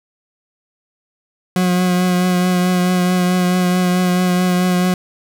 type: tone with vibrato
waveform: 40% pulse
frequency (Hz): 180.9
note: F#3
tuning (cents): -39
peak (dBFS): -12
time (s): 1.56-4.94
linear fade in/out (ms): 2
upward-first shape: triangle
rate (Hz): 4.6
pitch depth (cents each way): 24
effects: none